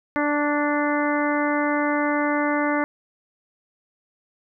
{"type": "harmonic tone with a mistuned harmonic", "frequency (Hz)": 293.7, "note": "D4", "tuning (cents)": 0, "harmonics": [1, 2, 3, 4, 5, 6, 7], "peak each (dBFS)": [-23, -26, -28, -29, -30, -31, -31], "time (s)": [0.16, 2.84], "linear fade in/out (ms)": 0, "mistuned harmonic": 4, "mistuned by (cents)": -18, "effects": []}